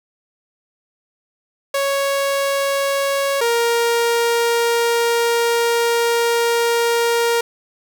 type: tone pair in turn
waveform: sawtooth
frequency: 554.4 / 468.2 Hz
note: C#5 / A#4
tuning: 0 / +8 cents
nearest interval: minor third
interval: 292 cents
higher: first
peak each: -13 / -11 dBFS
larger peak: second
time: 1.74-3.41 / 3.41-7.41 s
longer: second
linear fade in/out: 5 ms
effects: none